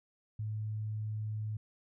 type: tone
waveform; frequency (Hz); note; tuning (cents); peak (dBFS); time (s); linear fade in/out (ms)
sine; 107.5; A2; -40; -34; 0.39-1.57; 5
effects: none